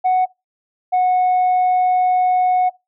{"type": "tone pair in turn", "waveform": "sine", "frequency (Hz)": [740, 733.2], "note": ["F#5", "F#5"], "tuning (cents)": [0, -16], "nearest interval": "unison", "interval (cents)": 16, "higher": "first", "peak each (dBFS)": -10, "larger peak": "neither", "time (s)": [[0.04, 0.26], [0.92, 2.7]], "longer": "second", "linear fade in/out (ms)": 20, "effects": ["noise-tail reverb RT60 0.2 s tail -22 dB re dry", "tanh soft clip ceiling -11 dBFS"]}